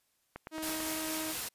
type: click train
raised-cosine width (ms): 0.5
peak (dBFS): -26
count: 5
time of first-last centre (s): 0.36-0.804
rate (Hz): 9
type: tone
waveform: sawtooth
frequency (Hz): 315.7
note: D#4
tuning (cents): +25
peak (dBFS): -33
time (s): 0.51-1.35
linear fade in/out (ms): 50
type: noise with tremolo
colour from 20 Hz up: white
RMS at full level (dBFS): -36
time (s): 0.62-1.49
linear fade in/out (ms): 10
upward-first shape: triangle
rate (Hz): 4.3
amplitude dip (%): 25
effects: white hiss -75 dBFS RMS until 1.54 s + resampled to 32000 Hz